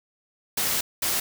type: noise bursts at uneven times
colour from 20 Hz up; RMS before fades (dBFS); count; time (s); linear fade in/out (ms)
white; -25; 2; 0.57-0.81 / 1.02-1.2; 5
effects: none